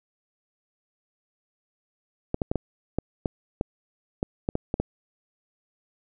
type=clicks; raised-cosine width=2 ms; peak=-11 dBFS; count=12; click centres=2.344 / 2.418 / 2.515 / 2.557 / 2.986 / 3.258 / 3.611 / 4.229 / 4.489 / 4.554 / 4.741 / 4.8 s; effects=none